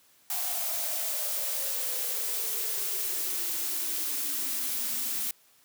blue noise with high-pass filter sweep, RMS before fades -31 dBFS, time 0.3-5.31 s, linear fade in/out 2 ms, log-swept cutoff 740 to 220 Hz, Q 9.7, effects white hiss -62 dBFS RMS until 5.64 s + high-pass 80 Hz 12 dB/octave

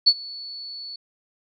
sine tone with ADSR envelope, 4435 Hz, C#8, in tune, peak -9 dBFS, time 0.06-0.96 s, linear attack 17 ms, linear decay 54 ms, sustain -24 dB, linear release 4 ms, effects none

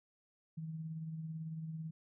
sine tone with tremolo, 160 Hz, D#3, 49 cents sharp, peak -38 dBFS, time 0.57-1.91 s, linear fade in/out 10 ms, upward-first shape triangle, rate 18 Hz, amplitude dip 45%, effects none

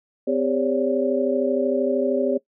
sine tone cluster, 256.3 / 400.1 / 543 / 576 Hz, C4 / G4 / C#5 / D5, -36 / +35 / -36 / -34 cents, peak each -24 dBFS, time 0.27-2.38 s, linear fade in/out 10 ms, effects noise-tail reverb RT60 0.1 s tail -20 dB re dry

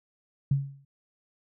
sine tone with exponential decay, 138.59 Hz, C#3, in tune, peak -18 dBFS, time 0.51-0.85 s, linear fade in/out 5 ms, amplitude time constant 72 ms, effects none

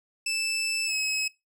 20% pulse tone with pitch glide, 2637 to 2563 Hz, E7 to E7, 0 to -49 cents, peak -21 dBFS, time 0.26-1.28 s, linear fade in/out 5 ms, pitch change -49 cents, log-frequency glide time 0.86-0.94 s, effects noise-tail reverb RT60 0.2 s tail -20 dB re dry

